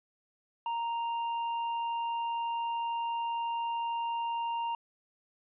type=tone with hard clipping; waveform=sine; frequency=931 Hz; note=A#5; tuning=2 cents flat; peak=-32 dBFS; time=0.66-4.75 s; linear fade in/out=2 ms; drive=5 dB; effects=resampled to 8000 Hz